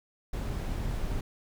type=noise; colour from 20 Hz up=brown; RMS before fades=-32 dBFS; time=0.33-1.21 s; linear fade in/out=5 ms; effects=none